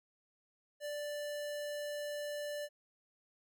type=tone; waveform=square; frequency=587.3 Hz; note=D5; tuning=in tune; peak=-39 dBFS; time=0.8-2.69 s; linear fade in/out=50 ms; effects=none